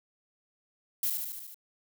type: noise with echo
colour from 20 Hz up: violet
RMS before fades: -29 dBFS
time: 1.03-1.1 s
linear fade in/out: 2 ms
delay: 74 ms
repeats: 6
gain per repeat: -3 dB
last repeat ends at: 1.544 s
effects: none